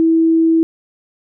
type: tone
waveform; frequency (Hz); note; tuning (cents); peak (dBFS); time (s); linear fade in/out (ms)
sine; 326.3; E4; -18; -9; 0-0.63; 0
effects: none